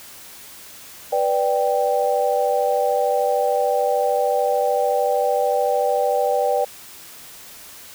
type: chord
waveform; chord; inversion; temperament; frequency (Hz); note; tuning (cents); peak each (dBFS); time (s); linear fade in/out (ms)
sine; G major; first; equal; 493.9 / 587.3 / 784; B4 / D5 / G5; 0 / 0 / 0; -21; 1.12-6.65; 10
effects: white hiss -41 dBFS RMS until 7.94 s

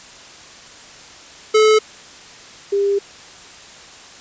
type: tone pair in turn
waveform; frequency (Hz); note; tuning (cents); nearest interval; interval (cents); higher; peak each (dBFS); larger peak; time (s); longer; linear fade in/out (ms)
square / sine; 432.5 / 400.2; A4 / G4; -30 / +36; minor second; 134; first; -10 / -14; first; 1.54-1.79 / 2.72-2.99; second; 10
effects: white hiss -40 dBFS RMS until 4.2 s + resampled to 16000 Hz

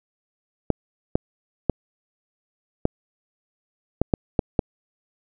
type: clicks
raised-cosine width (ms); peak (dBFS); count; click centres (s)
2; -4; 8; 0.703 / 1.155 / 1.697 / 2.854 / 4.016 / 4.138 / 4.392 / 4.592
effects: none

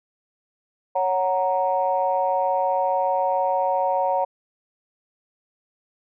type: chord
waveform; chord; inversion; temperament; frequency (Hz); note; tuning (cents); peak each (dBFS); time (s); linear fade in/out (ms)
sine; F# major; second; equal; 554.4 / 740 / 932.3; C#5 / F#5 / A#5; 0 / 0 / 0; -23; 0.95-4.25; 10
effects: tanh soft clip ceiling -9 dBFS

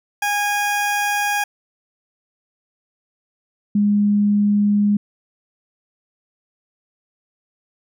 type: tone pair in turn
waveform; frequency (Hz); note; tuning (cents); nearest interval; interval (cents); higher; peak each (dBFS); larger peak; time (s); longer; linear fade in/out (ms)
20% pulse / sine; 821 / 205.7; G#5 / G#3; -20 / -16; 2 octaves; 2396; first; -13; neither; 0.22-1.44 / 3.75-4.97; neither; 5
effects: none

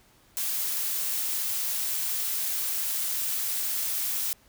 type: noise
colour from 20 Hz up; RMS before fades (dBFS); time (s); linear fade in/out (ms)
blue; -29; 0.37-4.33; 0
effects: pink hiss -60 dBFS RMS until 4.48 s

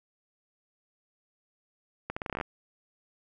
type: accelerating click train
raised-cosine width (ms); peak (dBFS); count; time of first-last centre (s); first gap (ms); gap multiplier
0.5; -18; 11; 2.1-2.411; 65; 0.82
effects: none

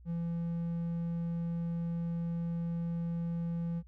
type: tone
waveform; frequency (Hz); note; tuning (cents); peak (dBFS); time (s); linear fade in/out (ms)
triangle; 168.9; E3; +42; -30; 0.05-3.83; 50
effects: added 60 Hz sine -52 dBFS peak until 3.87 s

